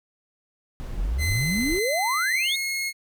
brown noise, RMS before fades -34 dBFS, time 0.8-1.79 s, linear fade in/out 0 ms
sine exponential sweep, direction up, 36.71 to 3828 Hz, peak -23 dBFS, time 0.97-2.56 s, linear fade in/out 10 ms
sawtooth tone with pitch glide, 2050 to 2163 Hz, C7 to C#7, -36 to -43 cents, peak -22 dBFS, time 1.18-2.93 s, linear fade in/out 50 ms, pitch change +93 cents, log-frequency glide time 2.34-2.53 s
effects none

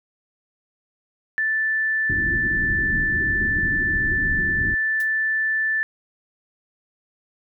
sine tone, 1760 Hz, A6, in tune, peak -19 dBFS, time 1.38-5.83 s, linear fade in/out 0 ms
pink low-pass noise, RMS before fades -28 dBFS, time 2.09-4.75 s, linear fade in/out 10 ms, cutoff 380 Hz, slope 96 dB/octave
blue noise with exponential decay, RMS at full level -34 dBFS, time 5-5.1 s, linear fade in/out 2 ms, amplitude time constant 20 ms
effects none

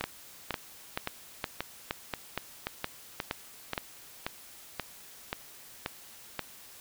two click trains, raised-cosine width 0.3 ms, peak -15 / -14 dBFS, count 13 / 9, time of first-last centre 0.01-6.393 / 0.04-3.778 s, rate 1.88 / 2.14 Hz, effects white hiss -51 dBFS RMS until 6.8 s

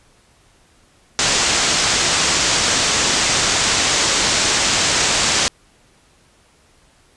white low-pass noise, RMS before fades -17 dBFS, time 1.19-5.48 s, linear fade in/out 0 ms, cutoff 7800 Hz, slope 48 dB/octave, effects pink hiss -54 dBFS RMS until 7.16 s + resampled to 24000 Hz

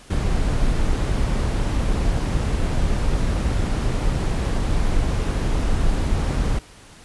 brown noise, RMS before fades -20 dBFS, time 0.1-6.59 s, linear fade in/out 5 ms, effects pink hiss -46 dBFS RMS until 7.04 s + resampled to 24000 Hz

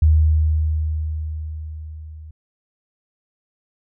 sine tone with level ramp, 77.78 Hz, D#2, in tune, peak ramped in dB -9 to -35 dBFS, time 0.02-2.31 s, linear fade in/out 5 ms, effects none

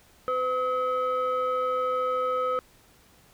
sine tone pair together, 507.6 / 1279 Hz, B4 / D#6, +47 / +47 cents, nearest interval octave + major third, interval 1600 cents, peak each -25 dBFS, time 0.28-2.59 s, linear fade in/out 0 ms, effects tanh soft clip ceiling -20 dBFS + pink hiss -58 dBFS RMS until 3.33 s

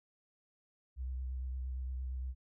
sine tone with vibrato, 64.1 Hz, C2, 35 cents flat, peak -36 dBFS, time 0.96-2.35 s, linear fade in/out 50 ms, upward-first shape triangle, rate 8.7 Hz, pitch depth 34 cents each way, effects none

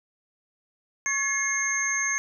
sine tone cluster, 1102 / 1705 / 2153 / 6360 Hz, C#6 / G#6 / C7 / G8, -11 / +45 / +49 / +24 cents, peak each -35 / -30 / -28 / -27 dBFS, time 1.06-2.18 s, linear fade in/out 0 ms, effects none

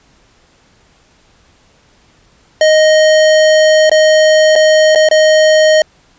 square tone with dropouts, 622.3 Hz, D#5, in tune, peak -6 dBFS, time 2.61-5.82 s, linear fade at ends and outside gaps 2 ms, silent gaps 3.896-3.915 / 4.555-4.56 / 4.95-4.957 / 5.088-5.112 s, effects pink hiss -50 dBFS RMS until 6.18 s + resampled to 16000 Hz

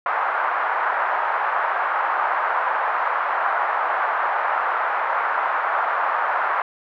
pink band-pass noise, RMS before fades -22 dBFS, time 0.06-6.62 s, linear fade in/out 2 ms, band 790 to 1500 Hz, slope 24 dB/octave, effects none

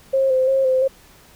sine tone with vibrato, 527 Hz, C5, 12 cents sharp, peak -14 dBFS, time 0.13-0.88 s, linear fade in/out 10 ms, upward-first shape square, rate 2.9 Hz, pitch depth 28 cents each way, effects pink hiss -49 dBFS RMS until 1.35 s

